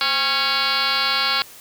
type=tone with frequency modulation; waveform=sine; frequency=2794 Hz; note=F7; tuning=in tune; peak=-17 dBFS; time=0.01-1.42 s; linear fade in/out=0 ms; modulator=284 Hz; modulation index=6.6; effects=white hiss -43 dBFS RMS until 1.6 s